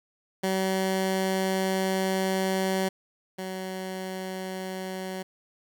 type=tone pair in turn; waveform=15% pulse; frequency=190 / 187.71 Hz; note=F#3 / F#3; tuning=+46 / +25 cents; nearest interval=unison; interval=21 cents; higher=first; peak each=-18 / -26 dBFS; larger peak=first; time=0.43-2.89 / 3.38-5.23 s; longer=first; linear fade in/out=10 ms; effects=10-bit